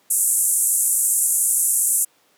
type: band-pass noise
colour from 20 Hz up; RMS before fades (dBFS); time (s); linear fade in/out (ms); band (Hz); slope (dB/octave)
pink; -19; 0.1-2.05; 10; 7700 to 12000; 48
effects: pink hiss -59 dBFS RMS until 2.37 s + high-pass 300 Hz 12 dB/octave